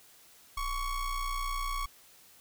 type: ring-modulated tone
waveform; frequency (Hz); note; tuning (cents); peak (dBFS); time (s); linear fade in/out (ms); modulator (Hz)
square; 550; C#5; -14; -29; 0.57-1.86; 5; 580
effects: white hiss -58 dBFS RMS until 2.4 s